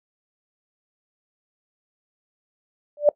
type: tone with exponential growth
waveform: sine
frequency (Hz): 589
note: D5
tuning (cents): +5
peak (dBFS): -7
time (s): 2.97-3.09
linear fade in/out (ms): 2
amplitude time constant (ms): 26
effects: noise-tail reverb RT60 0.1 s tail -21 dB re dry